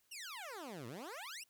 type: exponential two-way sweep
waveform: 15% pulse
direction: down then up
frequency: 2960 to 108.6 to 2960 Hz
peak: -39 dBFS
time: 0.11-1.44 s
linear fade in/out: 10 ms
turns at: 0.87 s
effects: white hiss -75 dBFS RMS until 1.49 s